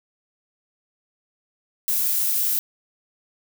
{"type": "noise", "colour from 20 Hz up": "violet", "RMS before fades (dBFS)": -22, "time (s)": [1.88, 2.59], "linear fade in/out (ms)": 0, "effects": []}